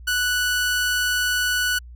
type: tone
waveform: sawtooth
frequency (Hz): 1480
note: F#6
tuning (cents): 0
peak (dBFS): -16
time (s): 0.07-1.79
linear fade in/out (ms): 10
effects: added 60 Hz sine -38 dBFS peak until 1.95 s